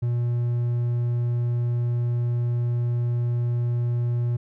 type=tone; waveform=triangle; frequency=120 Hz; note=B2; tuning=49 cents flat; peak=-19 dBFS; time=0.02-4.37 s; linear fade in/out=10 ms; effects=none